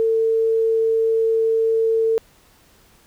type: tone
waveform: sine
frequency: 449.2 Hz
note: A4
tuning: 36 cents sharp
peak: -15 dBFS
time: 0-2.18 s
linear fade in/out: 0 ms
effects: pink hiss -54 dBFS RMS until 3.06 s